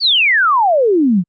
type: exponential sweep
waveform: sine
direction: down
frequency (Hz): 4700 to 164.81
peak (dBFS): -9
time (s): 0-1.24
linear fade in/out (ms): 50
effects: Opus 32 kbps